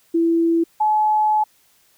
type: tone pair in turn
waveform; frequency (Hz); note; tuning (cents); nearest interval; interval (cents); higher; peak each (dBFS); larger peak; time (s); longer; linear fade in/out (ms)
sine; 333.1 / 855; E4 / A5; +18 / -50; octave + major third; 1632; second; -14; neither; 0.14-0.64 / 0.8-1.44; second; 10
effects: white hiss -58 dBFS RMS until 1.97 s